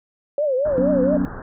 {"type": "tone with vibrato", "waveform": "sine", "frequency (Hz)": 554.4, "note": "C#5", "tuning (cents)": 0, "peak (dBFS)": -17, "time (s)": [0.38, 1.17], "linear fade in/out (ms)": 2, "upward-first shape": "triangle", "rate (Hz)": 4.3, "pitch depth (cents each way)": 200}
{"type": "low-pass noise", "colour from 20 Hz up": "pink", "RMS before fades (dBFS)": -33, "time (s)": [0.65, 1.42], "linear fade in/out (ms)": 2, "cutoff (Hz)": 1700, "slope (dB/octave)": 96}
{"type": "chord", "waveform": "sine", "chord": "F# suspended fourth", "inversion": "none", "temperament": "equal with one note detuned", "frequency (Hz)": [185, 246.9, 279.1], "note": ["F#3", "B3", "C#4"], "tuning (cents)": [0, 0, 12], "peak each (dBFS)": [-23, -23, -21], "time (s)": [0.78, 1.25], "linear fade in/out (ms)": 0}
{"effects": []}